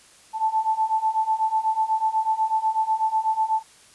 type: beating tone pair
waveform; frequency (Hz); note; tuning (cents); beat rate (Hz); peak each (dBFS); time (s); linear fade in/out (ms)
sine; 874 / 882.1; A5 / A5; -12 / +4; 8.1; -24 / -22; 0.33-3.63; 50
effects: white hiss -52 dBFS RMS until 3.94 s + resampled to 24000 Hz